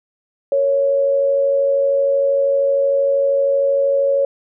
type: tone pair together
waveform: sine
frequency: 461.5 / 554.4 Hz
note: A#4 / C#5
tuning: -17 / 0 cents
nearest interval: minor third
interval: 317 cents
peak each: -25 / -13 dBFS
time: 0.52-4.25 s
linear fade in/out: 2 ms
effects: none